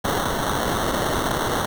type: noise with sample-and-hold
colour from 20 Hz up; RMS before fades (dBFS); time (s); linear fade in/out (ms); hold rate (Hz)
blue; -23; 0.04-1.66; 10; 2450
effects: none